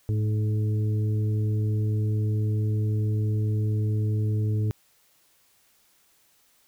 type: harmonic tone with a mistuned harmonic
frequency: 107.1 Hz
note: A2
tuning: 46 cents flat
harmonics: 1 / 2 / 3 / 4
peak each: -22 / -37 / -37 / -38 dBFS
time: 0.09-4.71 s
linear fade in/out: 0 ms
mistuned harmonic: 3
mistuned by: -21 cents
effects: white hiss -63 dBFS RMS until 6.67 s